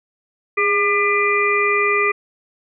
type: harmonic tone with a mistuned harmonic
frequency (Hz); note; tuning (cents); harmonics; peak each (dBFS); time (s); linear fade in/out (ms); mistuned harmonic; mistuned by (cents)
400; G4; +35; 1 / 3 / 5 / 6; -20 / -20 / -20 / -20; 0.57-2.12; 10; 1; +46
effects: none